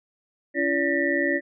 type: tone cluster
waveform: sine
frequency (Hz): 281.1 / 340.9 / 573 / 1800 / 1938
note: C#4 / F4 / D5 / A6 / B6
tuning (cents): +24 / -42 / -43 / +39 / -33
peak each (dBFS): -27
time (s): 0.54-1.41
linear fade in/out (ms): 50
effects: none